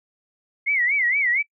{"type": "tone with vibrato", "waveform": "sine", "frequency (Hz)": 2093, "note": "C7", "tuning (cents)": 0, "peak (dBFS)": -18, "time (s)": [0.66, 1.43], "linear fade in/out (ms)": 20, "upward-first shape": "sine", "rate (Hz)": 4.3, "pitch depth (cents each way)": 170, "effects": ["noise-tail reverb RT60 0.1 s tail -21 dB re dry"]}